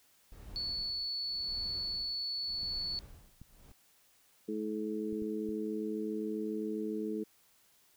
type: noise with tremolo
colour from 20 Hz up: brown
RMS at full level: -47 dBFS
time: 0.32-3.72 s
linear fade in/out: 2 ms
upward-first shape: sine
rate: 0.89 Hz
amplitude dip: 95%
type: tone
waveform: sine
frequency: 4435 Hz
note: C#8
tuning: in tune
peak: -34 dBFS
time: 0.56-2.99 s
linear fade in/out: 0 ms
type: clicks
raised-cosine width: 5 ms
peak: -38 dBFS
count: 5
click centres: 2.633 / 3.416 / 5.127 / 5.221 / 5.49 s
type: harmonic tone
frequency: 107.4 Hz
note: A2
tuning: 41 cents flat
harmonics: 2 / 3 / 4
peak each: -38 / -38 / -38 dBFS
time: 4.48-7.24 s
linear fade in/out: 10 ms
effects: white hiss -67 dBFS RMS until 7.96 s